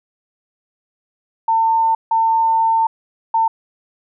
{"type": "tone bursts at uneven times", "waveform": "sine", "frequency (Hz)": 901, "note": "A5", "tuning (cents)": 41, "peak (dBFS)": -12, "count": 3, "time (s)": [[1.48, 1.95], [2.11, 2.87], [3.34, 3.48]], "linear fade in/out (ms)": 5, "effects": []}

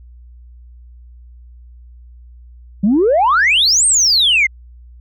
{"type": "exponential two-way sweep", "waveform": "sine", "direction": "up then down", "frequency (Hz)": [185, 8870, 2030], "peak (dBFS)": -8, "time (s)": [2.83, 4.47], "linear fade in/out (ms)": 10, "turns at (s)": 3.86, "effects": ["tanh soft clip ceiling -6 dBFS", "added 60 Hz sine -37 dBFS peak until 5 s"]}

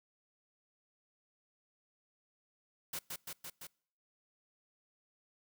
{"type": "noise with echo", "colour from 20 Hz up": "white", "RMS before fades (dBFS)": -40, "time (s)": [2.93, 2.99], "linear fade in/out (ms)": 5, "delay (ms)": 170, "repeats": 4, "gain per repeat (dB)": -2, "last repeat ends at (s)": 3.67, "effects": ["noise-tail reverb RT60 0.6 s tail -26 dB re dry"]}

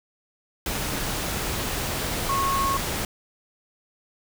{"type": "tone in noise", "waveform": "sine", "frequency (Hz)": 1094, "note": "C#6", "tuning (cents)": -23, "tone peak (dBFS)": -22, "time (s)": [2.29, 2.77], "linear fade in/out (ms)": 2, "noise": "pink", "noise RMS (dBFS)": -28, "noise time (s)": [0.66, 3.05], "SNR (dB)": 3, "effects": []}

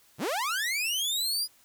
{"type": "linear sweep", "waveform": "sawtooth", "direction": "up", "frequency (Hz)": [90.2, 4978], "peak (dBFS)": -24, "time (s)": [0.18, 1.48], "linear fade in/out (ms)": 50, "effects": ["white hiss -61 dBFS RMS until 1.64 s"]}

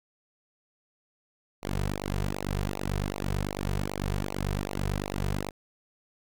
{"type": "tone with flanger", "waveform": "sawtooth", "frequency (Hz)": 49, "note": "G1", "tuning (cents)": 0, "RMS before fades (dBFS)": -31, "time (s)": [1.62, 5.51], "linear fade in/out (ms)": 20, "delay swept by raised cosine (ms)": [0.58, 3.68], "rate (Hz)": 2.6, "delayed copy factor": -1, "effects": []}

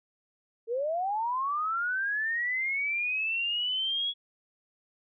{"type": "linear sweep", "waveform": "sine", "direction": "up", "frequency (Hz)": [440, 3369], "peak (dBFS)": -27, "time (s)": [0.67, 4.14], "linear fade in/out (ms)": 50, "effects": []}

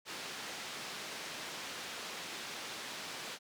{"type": "band-pass noise", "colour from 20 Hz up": "white", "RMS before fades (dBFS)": -44, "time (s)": [0.05, 3.39], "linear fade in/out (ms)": 50, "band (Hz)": [160, 4500], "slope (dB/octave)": 12, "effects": []}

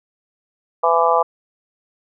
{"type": "harmonic tone", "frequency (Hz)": 167.3, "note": "E3", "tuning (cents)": 26, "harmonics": [3, 4, 5, 6, 7], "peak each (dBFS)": [-19, -19, -19, -19, -19], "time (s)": [0.83, 1.23], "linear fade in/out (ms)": 10, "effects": []}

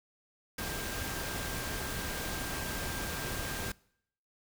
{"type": "tone in noise", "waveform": "sine", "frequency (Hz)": 1590, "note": "G6", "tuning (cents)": 24, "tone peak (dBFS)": -44, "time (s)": [0.58, 3.72], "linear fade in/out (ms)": 5, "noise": "pink", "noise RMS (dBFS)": -37, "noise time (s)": [0.58, 3.72], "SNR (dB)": -10, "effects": ["noise-tail reverb RT60 0.7 s tail -24 dB re dry"]}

